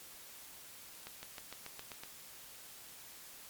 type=accelerating click train; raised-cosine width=0.2 ms; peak=-27 dBFS; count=8; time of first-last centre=1.07-2.035 s; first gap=160 ms; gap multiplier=0.95; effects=white hiss -53 dBFS RMS until 3.49 s + MP3 96 kbps